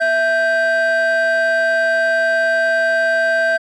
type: tone pair together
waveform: triangle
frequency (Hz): 659 / 1567.4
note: E5 / G6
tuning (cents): -1 / -1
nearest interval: octave + minor third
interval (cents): 1500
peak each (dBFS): -13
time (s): 0-3.58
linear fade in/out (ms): 20
effects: tanh soft clip ceiling -8 dBFS + resampled to 24000 Hz